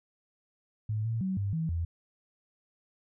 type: tone with pitch steps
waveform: sine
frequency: 107.7 / 113.7 / 189.1 / 99.7 / 161.9 / 83.9 Hz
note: A2 / A#2 / F#3 / G2 / E3 / E2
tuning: -37 / -43 / +38 / +30 / -31 / +31 cents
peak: -28 dBFS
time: 0.89-1.85 s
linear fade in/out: 5 ms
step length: 160 ms
effects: none